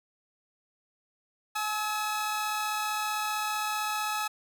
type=tone pair together; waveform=sawtooth; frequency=847.5 / 1289 Hz; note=G#5 / E6; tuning=+35 / -39 cents; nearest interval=perfect fifth; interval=726 cents; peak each=-28 / -28 dBFS; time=1.55-4.28 s; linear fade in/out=10 ms; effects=none